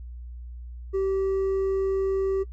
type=tone with hard clipping; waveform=triangle; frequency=386.5 Hz; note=G4; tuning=24 cents flat; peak=-21 dBFS; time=0.93-2.44 s; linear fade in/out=20 ms; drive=1 dB; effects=noise-tail reverb RT60 0.1 s tail -17 dB re dry + added 60 Hz sine -36 dBFS peak until 2.52 s